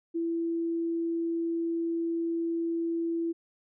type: tone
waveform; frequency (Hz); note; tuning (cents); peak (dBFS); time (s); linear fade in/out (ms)
sine; 333.8; E4; +22; -27; 0.14-3.33; 20
effects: none

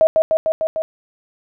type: tone with echo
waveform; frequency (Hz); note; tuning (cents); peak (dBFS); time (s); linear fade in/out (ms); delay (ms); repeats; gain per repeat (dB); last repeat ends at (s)
sine; 638; D#5; +43; -8; 0.01-0.07; 0; 150; 5; -2; 0.82
effects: none

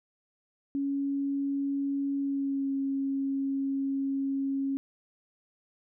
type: tone with pitch glide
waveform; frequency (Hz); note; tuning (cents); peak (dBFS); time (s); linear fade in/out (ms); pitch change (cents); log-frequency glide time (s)
sine; 278.5 to 273.2; C#4 to C#4; +8 to -25; -27; 0.75-4.77; 0; -33; 2.19-2.73
effects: none

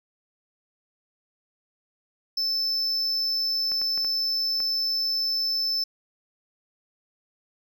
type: tone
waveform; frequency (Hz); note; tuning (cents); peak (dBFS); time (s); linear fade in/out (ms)
triangle; 5274; E8; 0; -22; 2.37-5.84; 5
type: clicks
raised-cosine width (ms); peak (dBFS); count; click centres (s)
0.5; -25; 5; 3.718 / 3.816 / 3.977 / 4.047 / 4.603
effects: none

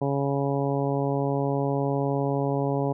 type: harmonic tone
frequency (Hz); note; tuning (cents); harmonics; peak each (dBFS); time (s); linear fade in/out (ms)
139.4; C#3; +10; 1 / 2 / 3 / 4 / 5 / 6 / 7; -27 / -29 / -29 / -31 / -34 / -35 / -37; 0.01-2.93; 10
effects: none

